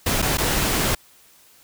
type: noise with dropouts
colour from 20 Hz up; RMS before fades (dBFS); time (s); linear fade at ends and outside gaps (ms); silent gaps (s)
pink; -21; 0.06-0.95; 5; 0.219-0.224 / 0.373-0.382
effects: white hiss -53 dBFS RMS until 1.63 s